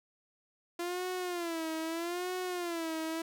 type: tone with vibrato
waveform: sawtooth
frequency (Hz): 342.5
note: F4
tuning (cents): -34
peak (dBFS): -30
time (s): 0.79-3.22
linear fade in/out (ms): 5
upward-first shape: sine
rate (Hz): 0.79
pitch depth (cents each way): 120
effects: none